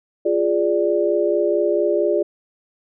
sine chord, D diminished, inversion first, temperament equal with one note detuned, 349.2 / 413.6 / 587.3 Hz, F4 / Ab4 / D5, 0 / -7 / 0 cents, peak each -20 dBFS, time 0.25-2.23 s, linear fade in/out 10 ms, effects none

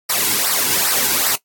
white noise with flanger, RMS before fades -17 dBFS, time 0.09-1.36 s, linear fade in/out 10 ms, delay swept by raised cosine 0.29 to 1.69 ms, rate 2.5 Hz, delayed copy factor -0.7, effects noise-tail reverb RT60 0.1 s tail -18 dB re dry + AAC 64 kbps

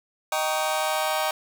sawtooth chord, Eb dominant seventh, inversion none, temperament just, 622.3 / 777.8 / 933.4 / 1120.1 Hz, Eb5 / G5 / Bb5 / Db6, 0 / -14 / +2 / +18 cents, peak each -23 / -24 / -26 / -28 dBFS, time 0.32-1.31 s, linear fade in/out 2 ms, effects none

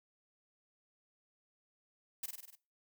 blue noise with echo, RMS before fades -39 dBFS, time 2.23-2.26 s, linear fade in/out 5 ms, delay 49 ms, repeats 6, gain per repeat -3 dB, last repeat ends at 2.554 s, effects noise-tail reverb RT60 0.3 s tail -20 dB re dry

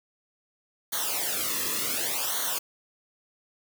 white noise with flanger, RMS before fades -29 dBFS, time 0.92-2.59 s, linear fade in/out 10 ms, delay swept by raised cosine 0.39 to 1.35 ms, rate 0.68 Hz, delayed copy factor -0.9, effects none

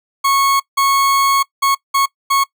40% pulse tone bursts at uneven times, 1100 Hz, C#6, 14 cents flat, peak -11 dBFS, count 5, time 0.24-0.6 / 0.77-1.43 / 1.62-1.75 / 1.94-2.06 / 2.3-2.44 s, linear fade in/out 10 ms, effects noise-tail reverb RT60 0.1 s tail -21 dB re dry

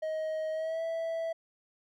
triangle tone with pitch glide, 629 to 657.2 Hz, D#5 to E5, +19 to -5 cents, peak -29 dBFS, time 0.02-1.33 s, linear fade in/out 10 ms, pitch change +76 cents, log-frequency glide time 0.52-0.83 s, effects none

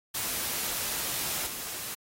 white noise with level steps, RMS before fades -32 / -37 dBFS, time 0.14-1.95 s, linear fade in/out 10 ms, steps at 1.46 s, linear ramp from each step 10 ms, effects AAC 48 kbps

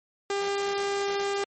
sawtooth tone, 399.5 Hz, G4, 33 cents sharp, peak -22 dBFS, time 0.3-1.44 s, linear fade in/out 2 ms, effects MP3 32 kbps

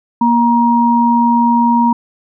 sine tone pair together, 236.2 / 945 Hz, A#3 / A#5, +23 / +23 cents, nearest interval 2 octaves, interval 2400 cents, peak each -11 dBFS, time 0.21-1.93 s, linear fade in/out 5 ms, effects none

